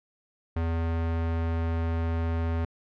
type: tone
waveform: square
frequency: 82.7 Hz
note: E2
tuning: 6 cents sharp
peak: -26 dBFS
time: 0.56-2.65 s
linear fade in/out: 5 ms
effects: low-pass 2000 Hz 12 dB/octave